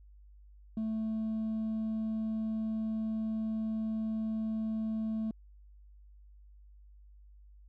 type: tone with hard clipping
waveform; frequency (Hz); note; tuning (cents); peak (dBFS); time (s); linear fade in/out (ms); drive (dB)
triangle; 220; A3; 0; -30; 0.77-5.31; 2; 1
effects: added 50 Hz sine -53 dBFS peak until 7.68 s